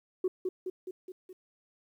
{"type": "tone with echo", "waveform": "sine", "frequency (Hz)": 370, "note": "F#4", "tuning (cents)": 0, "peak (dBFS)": -24, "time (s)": [0.24, 0.28], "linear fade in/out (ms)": 5, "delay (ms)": 210, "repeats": 5, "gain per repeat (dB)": -4, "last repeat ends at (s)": 1.33, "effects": ["tanh soft clip ceiling -22 dBFS", "11-bit"]}